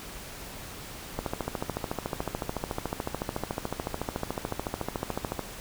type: click train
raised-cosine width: 1 ms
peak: -15 dBFS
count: 59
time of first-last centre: 1.19-5.393 s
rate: 13.8 Hz
effects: pink hiss -42 dBFS RMS until 5.6 s